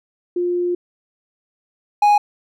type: tone pair in turn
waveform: sine / triangle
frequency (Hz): 353.2 / 827.8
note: F4 / G#5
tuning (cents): +20 / -6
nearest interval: octave + minor third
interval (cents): 1474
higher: second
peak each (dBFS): -17 / -8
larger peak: second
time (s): 0.36-0.75 / 2.02-2.18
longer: first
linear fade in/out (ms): 5
effects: none